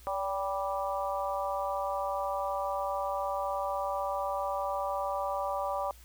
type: harmonic tone with a mistuned harmonic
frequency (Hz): 196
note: G3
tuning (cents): 0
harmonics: 3 / 4 / 5 / 6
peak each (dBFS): -34 / -35 / -36 / -37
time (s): 0.07-5.91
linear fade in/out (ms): 0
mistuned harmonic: 3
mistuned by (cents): -37
effects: added 60 Hz sine -52 dBFS peak until 6.04 s + white hiss -58 dBFS RMS until 6.04 s